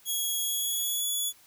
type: tone with pitch glide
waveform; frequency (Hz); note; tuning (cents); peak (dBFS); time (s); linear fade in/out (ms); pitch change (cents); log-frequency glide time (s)
5% pulse; 3328 to 3400; G#7 to G#7; +3 to +40; -20; 0.05-1.33; 50; +37; 0.4-1.03
effects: white hiss -58 dBFS RMS until 1.46 s